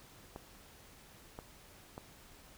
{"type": "clicks", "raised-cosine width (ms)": 1, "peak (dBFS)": -30, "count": 3, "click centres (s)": [0.361, 1.389, 1.979], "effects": ["pink hiss -58 dBFS RMS until 2.57 s"]}